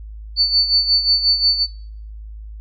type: tone with tremolo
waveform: sine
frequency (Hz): 4500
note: C#8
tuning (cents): +25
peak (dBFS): -10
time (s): 0.36-1.67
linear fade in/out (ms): 50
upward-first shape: sine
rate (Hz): 5.6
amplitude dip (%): 70
effects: noise-tail reverb RT60 0.6 s tail -26 dB re dry + added 53 Hz sine -31 dBFS peak until 2.6 s